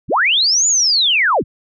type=linear two-way sweep; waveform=sine; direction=up then down; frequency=32.74 to 7040 to 32.74 Hz; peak=-11 dBFS; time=0.08-1.44 s; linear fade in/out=50 ms; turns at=0.67 s; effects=none